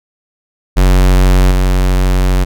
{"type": "tone with level steps", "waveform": "square", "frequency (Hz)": 46.25, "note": "F#1", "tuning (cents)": 0, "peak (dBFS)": [-6, -9], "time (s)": [0.76, 2.45], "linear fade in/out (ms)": 20, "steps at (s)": 1.51, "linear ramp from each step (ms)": 5, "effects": []}